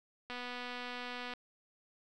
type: click train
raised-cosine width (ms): 0.3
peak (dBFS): -27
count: 256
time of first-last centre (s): 0.3-1.337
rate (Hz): 246
effects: none